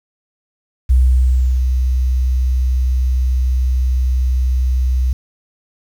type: tone with ADSR envelope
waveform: sine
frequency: 63.4 Hz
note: B1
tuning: 46 cents sharp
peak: -7 dBFS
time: 0.89-5.13 s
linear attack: 16 ms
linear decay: 690 ms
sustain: -5 dB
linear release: 3 ms
effects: 7-bit